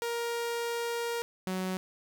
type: tone pair in turn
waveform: sawtooth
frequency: 469.5 / 186.32 Hz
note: A#4 / F#3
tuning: +12 / +12 cents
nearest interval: octave + major third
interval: 1600 cents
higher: first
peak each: -27 dBFS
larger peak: neither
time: 0.02-1.22 / 1.47-1.77 s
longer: first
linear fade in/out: 0 ms
effects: none